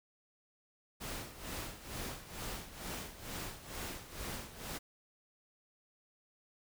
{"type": "noise with tremolo", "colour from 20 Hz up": "pink", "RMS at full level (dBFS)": -41, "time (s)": [1, 4.79], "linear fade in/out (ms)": 20, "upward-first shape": "sine", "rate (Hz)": 2.2, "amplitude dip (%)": 75, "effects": []}